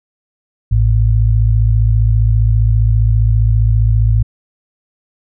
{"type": "tone pair together", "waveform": "sine", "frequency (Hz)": [55, 110], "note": ["A1", "A2"], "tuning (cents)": [0, 0], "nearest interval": "octave", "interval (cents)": 1200, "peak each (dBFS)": -11, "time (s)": [0.71, 4.23], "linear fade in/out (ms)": 10, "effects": []}